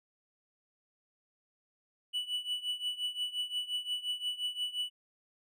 triangle tone with tremolo, 2960 Hz, F#7, in tune, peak -28 dBFS, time 2.13-4.9 s, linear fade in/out 20 ms, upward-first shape triangle, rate 5.7 Hz, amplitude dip 90%, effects none

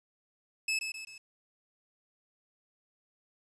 sawtooth tone with echo, 2602 Hz, E7, 23 cents flat, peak -25 dBFS, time 0.68-0.79 s, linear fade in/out 5 ms, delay 130 ms, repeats 3, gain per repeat -6 dB, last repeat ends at 1.18 s, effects resampled to 22050 Hz + 10-bit

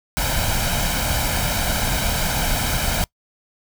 pink noise with comb filter, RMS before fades -21 dBFS, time 0.17-3.04 s, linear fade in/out 0 ms, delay 1.3 ms, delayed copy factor +0.65, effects noise-tail reverb RT60 0.1 s tail -24 dB re dry

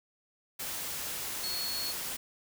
sine tone in noise, 4348 Hz, C#8, 34 cents flat, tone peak -34 dBFS, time 1.43-1.92 s, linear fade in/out 10 ms, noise white, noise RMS -37 dBFS, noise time 0.59-2.17 s, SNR 0 dB, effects none

